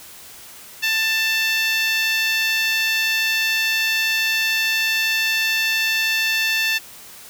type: tone with high-pass filter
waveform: 10% pulse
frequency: 887 Hz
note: A5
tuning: 14 cents sharp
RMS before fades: -20 dBFS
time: 0.82-6.79 s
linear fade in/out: 20 ms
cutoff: 2100 Hz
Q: 3.3
effects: white hiss -41 dBFS RMS until 7.29 s